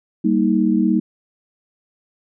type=chord; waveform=sine; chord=Eb major; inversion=first; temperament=equal with one note detuned; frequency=196 / 233.1 / 315.8 Hz; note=G3 / Bb3 / Eb4; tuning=0 / 0 / +26 cents; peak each=-18 dBFS; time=0.24-1 s; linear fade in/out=10 ms; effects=none